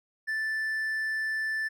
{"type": "tone", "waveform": "triangle", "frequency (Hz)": 1760, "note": "A6", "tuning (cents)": 0, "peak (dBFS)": -26, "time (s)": [0.27, 1.69], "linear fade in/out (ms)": 20, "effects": []}